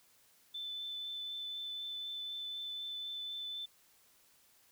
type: tone with vibrato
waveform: sine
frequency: 3520 Hz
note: A7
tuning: in tune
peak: -39 dBFS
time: 0.54-3.66 s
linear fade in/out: 10 ms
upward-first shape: triangle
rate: 4 Hz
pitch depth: 10 cents each way
effects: white hiss -67 dBFS RMS until 4.71 s